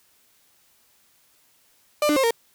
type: tone with pitch steps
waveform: 35% pulse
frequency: 596 / 297.8 / 533 / 462.4 Hz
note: D5 / D4 / C5 / A#4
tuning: +25 / +24 / +32 / -14 cents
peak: -16 dBFS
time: 2.02-2.308 s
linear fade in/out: 2 ms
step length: 72 ms
effects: white hiss -61 dBFS RMS until 2.54 s